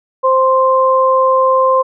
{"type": "tone pair together", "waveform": "sine", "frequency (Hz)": [523.2, 1046.5], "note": ["C5", "C6"], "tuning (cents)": [0, 0], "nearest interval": "octave", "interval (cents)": 1200, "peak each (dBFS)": -11, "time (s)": [0.23, 1.83], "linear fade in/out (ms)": 20, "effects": []}